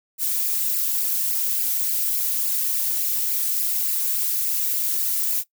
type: noise with flanger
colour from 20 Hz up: violet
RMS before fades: -23 dBFS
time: 0.18-5.44 s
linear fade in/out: 50 ms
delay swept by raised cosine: 0.4 to 3.9 ms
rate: 3.5 Hz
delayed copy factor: +0.85
effects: noise-tail reverb RT60 0.1 s tail -18 dB re dry